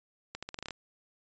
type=accelerating click train; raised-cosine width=0.2 ms; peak=-21 dBFS; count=9; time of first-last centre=0.35-0.707 s; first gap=76 ms; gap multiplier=0.84; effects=resampled to 16000 Hz